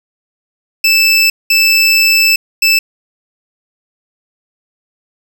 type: tone bursts at uneven times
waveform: 25% pulse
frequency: 2637 Hz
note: E7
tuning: in tune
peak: -3 dBFS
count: 3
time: 0.84-1.3 / 1.5-2.36 / 2.62-2.79 s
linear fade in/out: 5 ms
effects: none